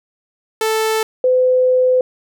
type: tone pair in turn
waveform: sawtooth / sine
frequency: 440 / 508.3 Hz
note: A4 / B4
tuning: 0 / +50 cents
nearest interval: major second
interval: 250 cents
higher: second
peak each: -11 / -10 dBFS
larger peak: second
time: 0.61-1.03 / 1.24-2.01 s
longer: second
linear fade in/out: 2 ms
effects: none